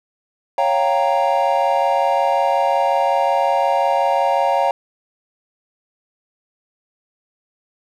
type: chord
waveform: triangle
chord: G half-diminished seventh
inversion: second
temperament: equal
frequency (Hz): 554.4 / 698.5 / 784 / 932.3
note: Db5 / F5 / G5 / Bb5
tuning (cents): 0 / 0 / 0 / 0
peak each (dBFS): -18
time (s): 0.58-4.71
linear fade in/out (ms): 2
effects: none